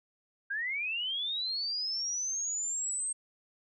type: linear sweep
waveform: sine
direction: up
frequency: 1568 to 8410 Hz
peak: -31 dBFS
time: 0.5-3.13 s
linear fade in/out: 10 ms
effects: none